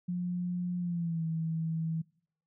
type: tone with pitch glide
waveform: sine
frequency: 177.8 to 162.1 Hz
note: F3 to E3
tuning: +31 to -29 cents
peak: -30 dBFS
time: 0.08-2.02 s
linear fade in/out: 10 ms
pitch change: -160 cents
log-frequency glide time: 0.78-1.24 s
effects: noise-tail reverb RT60 0.7 s tail -25 dB re dry